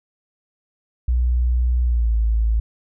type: tone with pitch glide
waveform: sine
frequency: 61 to 55.29 Hz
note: B1 to A1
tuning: -21 to +9 cents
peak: -15 dBFS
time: 1.08-2.6 s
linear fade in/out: 5 ms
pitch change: -170 cents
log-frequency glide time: 1.84-2.15 s
effects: none